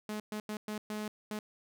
sawtooth tone bursts at uneven times, 212.3 Hz, G#3, 38 cents sharp, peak -32 dBFS, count 6, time 0.09-0.2 / 0.32-0.4 / 0.49-0.57 / 0.68-0.78 / 0.9-1.08 / 1.31-1.39 s, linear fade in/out 2 ms, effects none

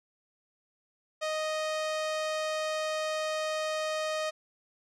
sawtooth tone with low-pass filter, 622.3 Hz, D#5, in tune, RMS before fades -32 dBFS, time 1.21-4.31 s, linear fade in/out 20 ms, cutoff 6800 Hz, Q 0.85, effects none

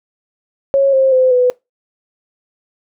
sine tone with pitch steps, 549 / 531.5 / 514.6 / 498.2 Hz, C#5 / C5 / C5 / B4, -17 / +27 / -29 / +15 cents, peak -8 dBFS, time 0.74-1.5 s, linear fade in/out 0 ms, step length 190 ms, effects noise-tail reverb RT60 0.2 s tail -23 dB re dry

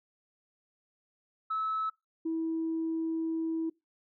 sine tone pair in turn, 1300 / 325 Hz, E6 / E4, -24 / -24 cents, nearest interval 2 octaves, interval 2400 cents, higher first, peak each -28 dBFS, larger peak neither, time 1.5-1.9 / 2.25-3.7 s, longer second, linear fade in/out 10 ms, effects noise-tail reverb RT60 0.2 s tail -23 dB re dry + tanh soft clip ceiling -25 dBFS

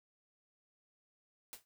white noise with exponential decay, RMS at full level -44 dBFS, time 1.53-1.65 s, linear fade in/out 0 ms, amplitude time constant 25 ms, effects none

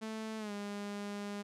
sawtooth tone with pitch glide, 219.7 to 203.8 Hz, A3 to G#3, -2 to -32 cents, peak -35 dBFS, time 0.01-1.43 s, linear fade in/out 20 ms, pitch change -130 cents, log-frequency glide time 0.38-0.52 s, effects low-pass 9000 Hz 12 dB/octave

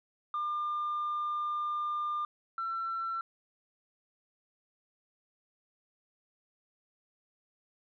sine tone pair in turn, 1200 / 1346.6 Hz, D6 / E6, +37 / +36 cents, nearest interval major second, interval 199 cents, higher second, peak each -29 / -31 dBFS, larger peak first, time 0.34-2.25 / 2.58-3.21 s, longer first, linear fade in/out 2 ms, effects tanh soft clip ceiling -28 dBFS

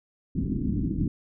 white low-pass noise, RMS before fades -27 dBFS, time 0.35-1.08 s, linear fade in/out 5 ms, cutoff 300 Hz, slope 48 dB/octave, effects none

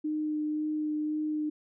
sine tone with vibrato, 304.7 Hz, D#4, 36 cents flat, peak -28 dBFS, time 0.04-1.5 s, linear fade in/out 10 ms, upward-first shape sine, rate 1.9 Hz, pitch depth 10 cents each way, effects none

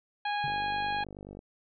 harmonic tone, 825 Hz, G#5, 12 cents flat, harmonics 1 / 2 / 3 / 4 / 5, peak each -30 / -36 / -40 / -42 / -44 dBFS, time 0.25-1.04 s, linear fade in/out 5 ms
triangle tone with exponential decay, 141.2 Hz, C#3, 32 cents sharp, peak -31 dBFS, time 0.44-0.6 s, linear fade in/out 0 ms, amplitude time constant 34 ms
click train, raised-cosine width 2 ms, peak -31 dBFS, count 46, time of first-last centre 0.48-1.391 s, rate 49.4 Hz
effects none

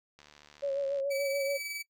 click train, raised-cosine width 0.2 ms, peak -36 dBFS, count 61, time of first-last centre 0.19-1 s, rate 74.1 Hz
sine tone with vibrato, 554.4 Hz, C#5, in tune, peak -28 dBFS, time 0.62-1.58 s, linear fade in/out 20 ms, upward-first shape sine, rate 7 Hz, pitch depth 39 cents each way
sawtooth tone with tremolo, 2295 Hz, D7, 40 cents flat, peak -31 dBFS, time 1.1-1.83 s, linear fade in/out 20 ms, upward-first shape sine, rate 20 Hz, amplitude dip 40%
effects noise-tail reverb RT60 0.1 s tail -19 dB re dry

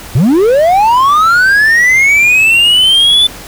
triangle linear sweep, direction up, 104.3 to 3520 Hz, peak -3 dBFS, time 0.15-3.27 s, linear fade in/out 5 ms, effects pink hiss -29 dBFS RMS until 3.47 s

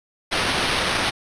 blue noise with sample-and-hold, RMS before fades -22 dBFS, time 0.31-1.11 s, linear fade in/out 20 ms, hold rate 7350 Hz, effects resampled to 22050 Hz

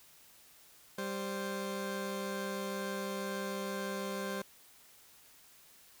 20% pulse tone pair together, 196.5 / 523.3 Hz, G3 / C5, +4 / 0 cents, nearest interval octave + perfect fourth, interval 1696 cents, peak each -33 / -35 dBFS, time 0.98-4.42 s, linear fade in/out 5 ms, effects white hiss -60 dBFS RMS until 6 s

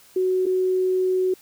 sine tone with dropouts, 371.3 Hz, F#4, 6 cents sharp, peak -18 dBFS, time 0.16-1.34 s, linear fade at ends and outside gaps 5 ms, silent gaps 0.458-0.464 s, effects white hiss -52 dBFS RMS until 1.41 s

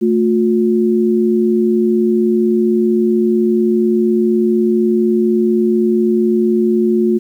sine tone pair together, 222 / 357.8 Hz, A3 / F4, +16 / +42 cents, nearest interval minor sixth, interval 826 cents, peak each -13 dBFS, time 0.01-7.19 s, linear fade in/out 20 ms, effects 8-bit

